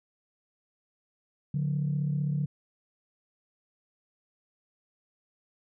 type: tone pair together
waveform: sine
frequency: 145.24 / 180.8 Hz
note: D3 / F#3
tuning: -19 / -40 cents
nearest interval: major third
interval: 379 cents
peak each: -26 / -32 dBFS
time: 1.54-2.46 s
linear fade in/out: 5 ms
effects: tanh soft clip ceiling -20 dBFS